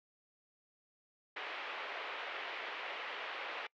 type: band-pass noise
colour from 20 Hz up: white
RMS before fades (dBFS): -43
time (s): 1.36-3.67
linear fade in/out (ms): 5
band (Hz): 420 to 2900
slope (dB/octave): 24
effects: noise-tail reverb RT60 0.1 s tail -25 dB re dry + low-pass 5000 Hz 12 dB/octave